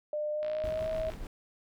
sine tone with pitch glide, 601 to 636.7 Hz, D5 to D#5, +40 to +40 cents, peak -30 dBFS, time 0.13-1.1 s, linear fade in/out 2 ms, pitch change +100 cents, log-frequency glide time 0.31-0.88 s
click train, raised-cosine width 0.3 ms, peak -30 dBFS, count 42, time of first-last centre 0.43-1.137 s, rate 58 Hz
brown noise with tremolo, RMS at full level -39 dBFS, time 0.64-1.27 s, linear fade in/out 2 ms, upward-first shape sine, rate 6.8 Hz, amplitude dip 40%
effects none

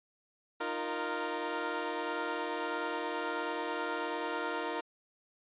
15% pulse chord, Eb suspended second, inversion none, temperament equal with one note detuned, 307.7 / 349.2 / 466.2 Hz, Eb4 / F4 / Bb4, -19 / 0 / 0 cents, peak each -33 / -32 / -30 dBFS, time 0.6-4.81 s, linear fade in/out 10 ms, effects resampled to 8000 Hz

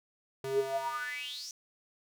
square tone with high-pass filter sweep, 134.4 Hz, C3, 47 cents sharp, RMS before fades -35 dBFS, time 0.44-1.51 s, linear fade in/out 2 ms, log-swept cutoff 270 to 6100 Hz, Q 9.9, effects none

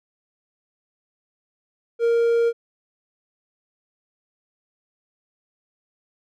triangle tone, 466.2 Hz, A#4, in tune, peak -14 dBFS, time 1.99-2.53 s, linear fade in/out 50 ms, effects none

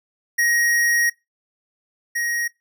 square tone pair in turn, 1885 / 1885 Hz, A#6 / A#6, +19 / +19 cents, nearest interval unison, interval 0 cents, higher neither, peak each -17 / -22 dBFS, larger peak first, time 0.38-1.1 / 2.15-2.48 s, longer first, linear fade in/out 10 ms, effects noise-tail reverb RT60 0.2 s tail -21 dB re dry

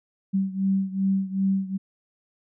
sine beating tone pair, 192.4 / 195 Hz, G3 / G3, -32 / -9 cents, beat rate 2.6 Hz, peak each -23 / -26 dBFS, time 0.33-1.78 s, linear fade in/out 20 ms, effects none

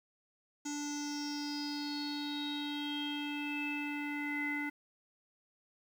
square tone with low-pass filter sweep, 291.8 Hz, D4, 11 cents flat, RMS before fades -38 dBFS, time 0.65-4.7 s, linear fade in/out 10 ms, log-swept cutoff 6700 to 1900 Hz, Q 9.8, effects 10-bit

